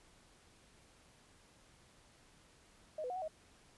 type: tone with pitch steps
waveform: sine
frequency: 621 / 501 / 727 / 749 / 629 Hz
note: D#5 / B4 / F#5 / F#5 / D#5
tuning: -3 / +25 / -31 / +21 / +19 cents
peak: -38 dBFS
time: 2.98-3.28 s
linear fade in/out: 5 ms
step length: 60 ms
effects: pink hiss -65 dBFS RMS until 3.77 s + resampled to 24000 Hz